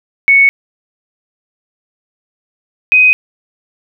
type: tone pair in turn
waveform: sine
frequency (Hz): 2216 / 2509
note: C#7 / D#7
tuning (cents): -1 / +14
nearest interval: major second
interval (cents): 215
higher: second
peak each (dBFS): -4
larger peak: neither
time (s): 0.28-0.49 / 2.92-3.13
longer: neither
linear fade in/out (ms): 0
effects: none